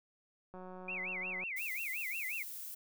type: click train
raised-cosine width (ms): 1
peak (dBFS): -36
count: 166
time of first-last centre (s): 0.54-1.437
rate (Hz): 184
type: tone with vibrato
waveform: sine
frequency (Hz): 2345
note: D7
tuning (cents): -3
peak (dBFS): -37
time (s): 0.88-2.43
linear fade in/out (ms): 5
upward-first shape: sine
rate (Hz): 5.6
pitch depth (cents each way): 270
type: noise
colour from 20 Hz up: violet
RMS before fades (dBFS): -45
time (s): 1.56-2.75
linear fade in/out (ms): 10
effects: none